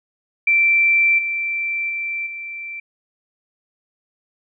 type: tone with level steps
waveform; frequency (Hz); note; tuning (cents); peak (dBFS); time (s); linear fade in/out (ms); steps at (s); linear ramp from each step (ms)
sine; 2344; D7; -4; -12 / -20 / -22 / -28; 0.47-2.8; 5; 1.18 / 1.89 / 2.26; 10
effects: none